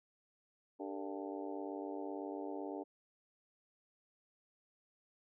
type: harmonic tone with a mistuned harmonic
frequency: 98 Hz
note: G2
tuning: in tune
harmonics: 3 / 4 / 5 / 6 / 7 / 8 / 9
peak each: -44 / -46 / -48 / -50 / -51 / -52 / -53 dBFS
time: 0.79-2.84 s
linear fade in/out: 20 ms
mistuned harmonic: 5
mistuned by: -110 cents
effects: none